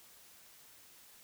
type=silence; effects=white hiss -59 dBFS RMS until 1.23 s